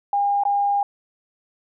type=tone with dropouts; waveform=sine; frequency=808 Hz; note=G#5; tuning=48 cents flat; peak=-17 dBFS; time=0.13-0.83 s; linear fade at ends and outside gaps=2 ms; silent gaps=0.436-0.452 s; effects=none